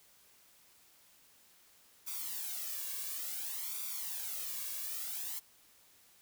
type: noise with flanger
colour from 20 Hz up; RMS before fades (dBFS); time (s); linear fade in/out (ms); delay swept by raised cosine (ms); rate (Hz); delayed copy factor
blue; -40; 2.06-5.4; 20; 0.84 to 1.81; 0.57; +0.8
effects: white hiss -64 dBFS RMS until 6.21 s